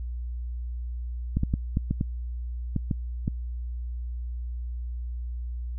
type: clicks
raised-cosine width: 5 ms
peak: -12 dBFS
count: 9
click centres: 1.37 / 1.434 / 1.539 / 1.771 / 1.91 / 2.011 / 2.763 / 2.912 / 3.279 s
effects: added 60 Hz sine -30 dBFS peak until 5.78 s